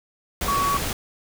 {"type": "tone in noise", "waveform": "sine", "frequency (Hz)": 1126, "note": "C#6", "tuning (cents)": 27, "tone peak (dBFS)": -20, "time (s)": [0.48, 0.77], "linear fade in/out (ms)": 2, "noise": "pink", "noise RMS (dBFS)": -27, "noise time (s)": [0.41, 0.93], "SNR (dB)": 4, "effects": []}